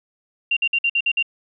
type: tone bursts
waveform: sine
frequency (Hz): 2771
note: F7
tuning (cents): -14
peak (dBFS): -16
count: 7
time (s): 0.51-1.227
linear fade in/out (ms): 5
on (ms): 57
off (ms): 53
effects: none